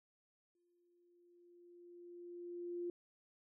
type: tone with exponential growth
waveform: sine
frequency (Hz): 349.2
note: F4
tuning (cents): 0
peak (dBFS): -38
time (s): 0.55-2.9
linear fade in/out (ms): 2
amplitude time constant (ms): 510
effects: none